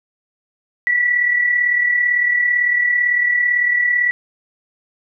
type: tone with amplitude modulation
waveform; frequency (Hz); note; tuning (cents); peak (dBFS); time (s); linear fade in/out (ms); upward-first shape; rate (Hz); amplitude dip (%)
sine; 1952; B6; -21; -11; 0.87-4.11; 0; sine; 37.9; 50
effects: none